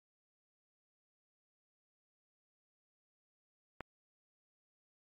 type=click; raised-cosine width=0.5 ms; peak=-25 dBFS; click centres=3.807 s; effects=MP3 48 kbps